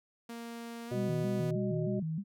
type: tone with pitch glide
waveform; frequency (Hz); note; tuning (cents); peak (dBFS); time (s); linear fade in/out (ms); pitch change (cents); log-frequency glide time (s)
sawtooth; 233.1 to 246.4; A#3 to B3; 0 to -4; -37; 0.29-1.51; 5; +96; 0.87-0.93
type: harmonic tone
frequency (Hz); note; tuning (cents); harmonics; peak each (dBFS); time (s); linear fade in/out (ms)
123.47; B2; 0; 1 / 3 / 5; -36 / -36 / -39; 0.91-2; 10
type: tone with vibrato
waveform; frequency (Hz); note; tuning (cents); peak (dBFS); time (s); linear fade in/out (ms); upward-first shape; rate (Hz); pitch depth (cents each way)
sine; 178; F3; +33; -32; 0.93-2.24; 50; square; 3.2; 190
effects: none